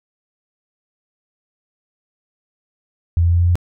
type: tone with pitch steps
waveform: sine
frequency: 84.8 / 85.54 / 86.28 / 87.03 / 87.79 Hz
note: E2 / F2 / F2 / F2 / F2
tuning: +50 / -35 / -20 / -6 / +10 cents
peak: -11 dBFS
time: 3.17-3.555 s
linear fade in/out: 0 ms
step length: 77 ms
effects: none